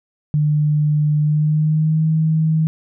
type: tone with pitch glide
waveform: sine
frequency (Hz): 150 to 158.37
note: D3 to D#3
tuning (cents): +37 to +31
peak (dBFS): -13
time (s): 0.34-2.67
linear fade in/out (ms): 0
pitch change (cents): +94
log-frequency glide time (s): 1.21-2.05
effects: none